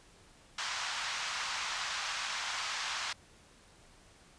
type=band-pass noise; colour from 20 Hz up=pink; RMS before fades=-37 dBFS; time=0.58-3.13 s; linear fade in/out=5 ms; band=940 to 6500 Hz; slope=24 dB/octave; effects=pink hiss -60 dBFS RMS until 4.38 s + resampled to 22050 Hz